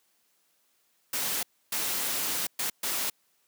white noise bursts at uneven times, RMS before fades -30 dBFS, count 4, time 1.13-1.43 / 1.72-2.47 / 2.59-2.7 / 2.83-3.1 s, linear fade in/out 5 ms, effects white hiss -70 dBFS RMS until 3.47 s + high-pass 150 Hz 12 dB/octave

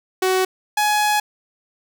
sawtooth tone pair in turn, 374.2 / 840.1 Hz, F#4 / G#5, +20 / +20 cents, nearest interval octave + major second, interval 1400 cents, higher second, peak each -12 dBFS, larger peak neither, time 0.22-0.45 / 0.77-1.2 s, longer second, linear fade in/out 5 ms, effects none

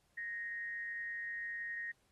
sine tone with frequency modulation, 1864.7 Hz, A#6, in tune, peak -39 dBFS, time 0.17-1.92 s, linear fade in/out 10 ms, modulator 181 Hz, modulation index 0.37, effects pink hiss -75 dBFS RMS until 2.11 s + AAC 32 kbps

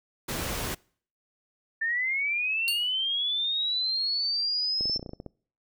pink noise, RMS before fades -32 dBFS, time 0.28-0.75 s, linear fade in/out 10 ms
sine linear sweep, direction up, 1775 to 5350 Hz, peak -25 dBFS, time 1.81-4.98 s, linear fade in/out 10 ms
sawtooth tone with exponential decay, 4435 Hz, C#8, in tune, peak -21 dBFS, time 2.68-2.93 s, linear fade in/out 0 ms, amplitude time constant 54 ms
clicks, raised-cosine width 2 ms, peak -25 dBFS, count 11, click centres 4.809 / 4.856 / 4.897 / 4.961 / 4.995 / 5.028 / 5.062 / 5.093 / 5.134 / 5.201 / 5.263 s
effects noise-tail reverb RT60 0.5 s tail -25 dB re dry

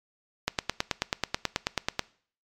click train, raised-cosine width 0.2 ms, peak -7 dBFS, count 15, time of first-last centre 0.48-1.994 s, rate 9.25 Hz, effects noise-tail reverb RT60 0.5 s tail -21 dB re dry + MP3 96 kbps

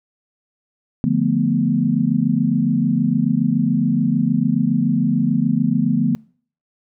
sine chord, B half-diminished seventh, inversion first, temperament equal, 146.83 / 174.61 / 220 / 246.9 Hz, D3 / F3 / A3 / B3, 0 / 0 / 0 / 0 cents, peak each -22 / -21 / -20 / -19 dBFS, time 1.04-6.15 s, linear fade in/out 0 ms, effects noise-tail reverb RT60 0.5 s tail -26 dB re dry

